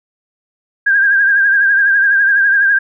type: tone with vibrato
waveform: sine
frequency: 1607 Hz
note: G6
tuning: 43 cents sharp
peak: -8 dBFS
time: 0.86-2.79 s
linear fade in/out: 10 ms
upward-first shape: triangle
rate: 12 Hz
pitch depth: 66 cents each way
effects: none